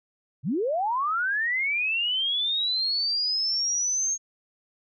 sine linear sweep, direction up, 108.3 to 6500 Hz, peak -23 dBFS, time 0.43-4.18 s, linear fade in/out 50 ms, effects none

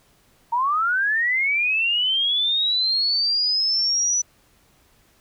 sine linear sweep, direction up, 913 to 5970 Hz, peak -18 dBFS, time 0.52-4.22 s, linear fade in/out 10 ms, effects pink hiss -59 dBFS RMS until 5.2 s

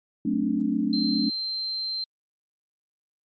sine chord, D dominant seventh, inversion first, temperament equal with one note detuned, 185 / 220 / 266.4 / 293.7 Hz, F#3 / A3 / C4 / D4, 0 / 0 / +31 / 0 cents, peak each -32 / -26 / -28 / -27 dBFS, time 0.25-1.3 s, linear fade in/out 5 ms
sine tone, 4130 Hz, C8, 23 cents flat, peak -27 dBFS, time 0.93-2.04 s, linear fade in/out 2 ms
effects Opus 48 kbps

